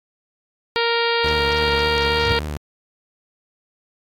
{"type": "harmonic tone", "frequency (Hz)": 466.2, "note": "A#4", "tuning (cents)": 0, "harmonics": [1, 2, 3, 4, 5, 6, 7, 8, 9, 10], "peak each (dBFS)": [-21, -24, -26, -27, -28, -29, -29, -30, -31, -31], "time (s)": [0.76, 2.39], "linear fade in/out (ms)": 0}
{"type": "tone with vibrato", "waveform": "sawtooth", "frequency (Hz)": 73.3, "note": "D2", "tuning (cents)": -3, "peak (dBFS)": -21, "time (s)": [1.24, 2.57], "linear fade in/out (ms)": 0, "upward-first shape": "sine", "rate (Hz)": 3.5, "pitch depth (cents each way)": 76}
{"type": "tone with exponential growth", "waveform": "sine", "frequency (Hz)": 98, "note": "G2", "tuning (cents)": 0, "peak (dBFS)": -16, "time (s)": [2.15, 2.32], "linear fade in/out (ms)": 0, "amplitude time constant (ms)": 35}
{"effects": ["AAC 64 kbps"]}